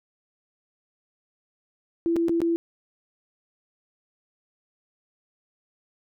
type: tone with dropouts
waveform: sine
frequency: 335.6 Hz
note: E4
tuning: 31 cents sharp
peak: -20 dBFS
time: 2.06-2.56 s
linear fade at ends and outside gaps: 0 ms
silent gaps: 2.16-2.165 / 2.284-2.294 / 2.404-2.417 s
effects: none